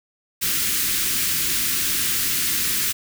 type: band-stop noise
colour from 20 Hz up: white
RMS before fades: -22 dBFS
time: 0.41-2.93 s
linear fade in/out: 20 ms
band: 360 to 1400 Hz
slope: 24 dB/octave
effects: none